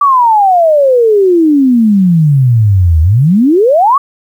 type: exponential two-way sweep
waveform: sine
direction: down then up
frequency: 1172 to 76.6 to 1172 Hz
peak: -4 dBFS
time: 0.01-3.98 s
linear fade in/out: 5 ms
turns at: 3.01 s
effects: 7-bit